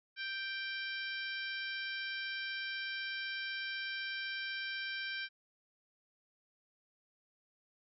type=harmonic tone with a mistuned harmonic; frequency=784 Hz; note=G5; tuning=in tune; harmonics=2 / 3 / 4 / 5 / 6 / 7; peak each=-40 / -44 / -46 / -48 / -50 / -51 dBFS; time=0.16-5.29 s; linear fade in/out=50 ms; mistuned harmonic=7; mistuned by=-32 cents; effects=none